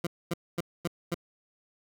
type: tone bursts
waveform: 20% pulse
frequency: 171.4 Hz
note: F3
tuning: 32 cents flat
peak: -23 dBFS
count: 5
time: 0.04-1.145 s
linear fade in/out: 5 ms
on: 29 ms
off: 240 ms
effects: none